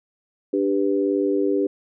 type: chord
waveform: sine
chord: G major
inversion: second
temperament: equal with one note detuned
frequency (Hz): 293.7 / 395.4 / 493.9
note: D4 / G4 / B4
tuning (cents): 0 / +15 / 0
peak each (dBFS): -22 / -21 / -26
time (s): 0.53-1.67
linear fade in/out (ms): 5
effects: none